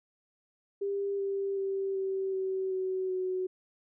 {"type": "tone with pitch steps", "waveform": "sine", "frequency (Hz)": [398.8, 394, 389.2, 384.5, 379.9, 375.3, 370.8], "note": ["G4", "G4", "G4", "G4", "F#4", "F#4", "F#4"], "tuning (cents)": [30, 9, -12, -33, 46, 25, 4], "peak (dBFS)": -29, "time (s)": [0.81, 3.47], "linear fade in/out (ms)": 10, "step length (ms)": 380, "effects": []}